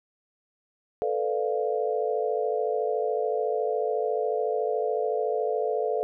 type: chord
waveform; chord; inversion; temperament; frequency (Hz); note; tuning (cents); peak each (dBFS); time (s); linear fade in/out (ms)
sine; B half-diminished seventh; third; equal; 440 / 493.9 / 587.3 / 698.5; A4 / B4 / D5 / F5; 0 / 0 / 0 / 0; -27 / -30 / -32 / -31; 1.02-6.03; 0
effects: none